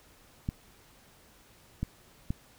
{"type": "clicks", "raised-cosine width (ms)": 5, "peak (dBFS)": -18, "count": 3, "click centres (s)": [0.489, 1.83, 2.305], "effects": ["pink hiss -59 dBFS RMS until 2.58 s"]}